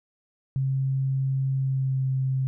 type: tone with pitch glide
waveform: sine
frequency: 134.1 to 132.18 Hz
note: C3 to C3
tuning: +43 to +18 cents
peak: -22 dBFS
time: 0.56-2.47 s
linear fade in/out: 0 ms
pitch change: -25 cents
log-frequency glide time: 1.55-2.07 s
effects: none